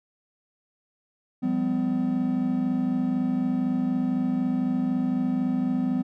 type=tone cluster; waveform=triangle; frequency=175.3 / 199.3 / 253.1 Hz; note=F3 / G3 / B3; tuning=+7 / +29 / +43 cents; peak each=-29 / -27 / -22 dBFS; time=1.42-6.03 s; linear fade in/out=20 ms; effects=none